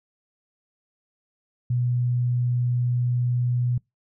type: tone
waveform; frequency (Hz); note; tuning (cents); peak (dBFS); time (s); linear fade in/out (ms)
sine; 122.7; B2; -11; -20; 1.7-3.78; 5
effects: noise-tail reverb RT60 0.2 s tail -26 dB re dry